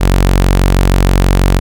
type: tone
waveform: sawtooth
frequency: 46.25 Hz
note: F#1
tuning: in tune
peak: -3 dBFS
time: 0-1.6 s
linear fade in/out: 20 ms
effects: none